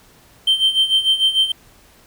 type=tone with tremolo; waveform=triangle; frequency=3124 Hz; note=G7; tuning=7 cents flat; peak=-8 dBFS; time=0.47-1.52 s; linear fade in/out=5 ms; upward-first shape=sine; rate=6.7 Hz; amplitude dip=80%; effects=tanh soft clip ceiling -6 dBFS + pink hiss -50 dBFS RMS until 2.06 s